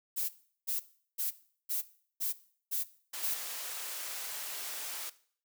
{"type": "noise bursts", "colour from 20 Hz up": "violet", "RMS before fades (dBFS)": -33, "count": 7, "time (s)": [0.16, 3.35], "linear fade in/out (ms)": 20, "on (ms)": 130, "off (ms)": 380}
{"type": "high-pass noise", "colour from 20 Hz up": "white", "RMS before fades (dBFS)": -40, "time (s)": [3.13, 5.1], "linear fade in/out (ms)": 10, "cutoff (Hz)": 530, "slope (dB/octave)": 12}
{"effects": ["noise-tail reverb RT60 0.5 s tail -17 dB re dry"]}